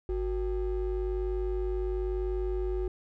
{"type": "ring-modulated tone", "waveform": "triangle", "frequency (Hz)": 209.5, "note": "G#3", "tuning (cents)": 15, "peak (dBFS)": -23, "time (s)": [0.09, 2.88], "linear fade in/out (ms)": 2, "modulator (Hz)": 159, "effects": []}